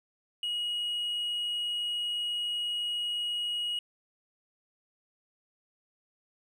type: tone with tanh clipping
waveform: triangle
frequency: 2897 Hz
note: F#7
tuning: 37 cents flat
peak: -30 dBFS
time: 0.43-3.79 s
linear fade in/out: 2 ms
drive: 6 dB
effects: none